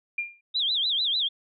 sine tone with exponential decay, 2397 Hz, D7, 35 cents sharp, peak -22 dBFS, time 0.18-0.41 s, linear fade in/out 5 ms, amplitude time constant 48 ms
sine tone with vibrato, 3565 Hz, A7, 22 cents sharp, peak -22 dBFS, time 0.54-1.29 s, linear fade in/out 20 ms, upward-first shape sine, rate 6.7 Hz, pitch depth 210 cents each way
effects MP3 96 kbps

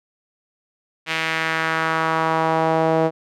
sawtooth tone with band-pass filter sweep, 161.2 Hz, E3, 38 cents flat, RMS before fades -20 dBFS, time 1.06-3.11 s, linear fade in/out 50 ms, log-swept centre 2500 to 570 Hz, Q 1.8, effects none

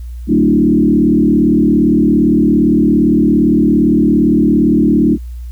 sine tone with frequency modulation, 260 Hz, C4, 11 cents flat, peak -7 dBFS, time 0.27-5.18 s, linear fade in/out 50 ms, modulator 37.5 Hz, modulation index 2, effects added 60 Hz sine -23 dBFS peak until 5.51 s + white hiss -52 dBFS RMS until 5.51 s

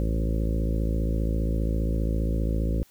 harmonic tone with a mistuned harmonic, 55 Hz, A1, in tune, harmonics 1 / 2 / 3 / 4 / 5 / 6 / 7 / 8 / 9 / 10, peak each -24 / -33 / -32 / -35 / -36 / -37 / -41 / -43 / -40 / -41 dBFS, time 0-2.83 s, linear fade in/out 0 ms, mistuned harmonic 1, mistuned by +74 cents, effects white hiss -59 dBFS RMS until 2.9 s

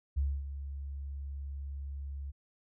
sine tone with ADSR envelope, 69.7 Hz, C#2, 10 cents sharp, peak -26 dBFS, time 0.16-2.32 s, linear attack 19 ms, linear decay 250 ms, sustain -11 dB, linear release 23 ms, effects none

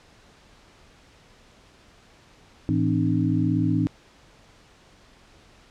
sine tone cluster, 109.3 / 165 / 261.5 / 302.5 Hz, A2 / E3 / C4 / D#4, -11 / +2 / -1 / -49 cents, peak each -25 dBFS, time 2.69-3.87 s, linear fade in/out 0 ms, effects pink hiss -54 dBFS RMS until 5.7 s + low-pass 6000 Hz 12 dB/octave

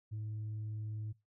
sine tone with vibrato, 107.5 Hz, A2, 40 cents flat, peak -36 dBFS, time 0.11-1.13 s, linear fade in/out 20 ms, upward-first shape triangle, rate 20 Hz, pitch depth 23 cents each way, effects noise-tail reverb RT60 0.2 s tail -18 dB re dry + tanh soft clip ceiling -36 dBFS

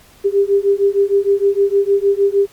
sine beating tone pair, 395.4 / 401.9 Hz, G4 / G4, +15 / +43 cents, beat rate 6.5 Hz, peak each -14 dBFS, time 0.24-2.47 s, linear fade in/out 20 ms, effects pink hiss -47 dBFS RMS until 2.52 s + MP3 96 kbps

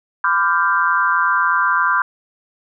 sine chord, G dominant seventh, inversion first, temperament equal with one note detuned, 1006.8 / 1174.7 / 1396.9 / 1568 Hz, B5 / D6 / F6 / G6, +33 / 0 / 0 / 0 cents, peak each -19 / -19 / -19 / -19 dBFS, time 0.24-2.02 s, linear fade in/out 2 ms, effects none

